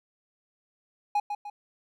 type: tone with echo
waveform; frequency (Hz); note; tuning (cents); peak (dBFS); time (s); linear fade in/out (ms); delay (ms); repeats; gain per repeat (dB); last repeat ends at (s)
triangle; 827; G#5; -8; -20; 1.15-1.2; 5; 150; 2; -7; 1.5
effects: none